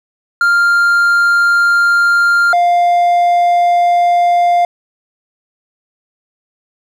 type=tone pair in turn; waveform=triangle; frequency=1396.9 / 700.3 Hz; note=F6 / F5; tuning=0 / +5 cents; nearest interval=octave; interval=1195 cents; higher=first; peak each=-6 dBFS; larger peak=neither; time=0.41-2.53 / 2.53-4.65 s; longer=neither; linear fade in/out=2 ms; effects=none